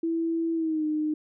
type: tone with pitch glide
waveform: sine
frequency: 330 to 306.1 Hz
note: E4 to D#4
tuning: +2 to -28 cents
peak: -24 dBFS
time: 0.03-1.14 s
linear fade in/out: 5 ms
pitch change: -130 cents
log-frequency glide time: 0.54-0.85 s
effects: none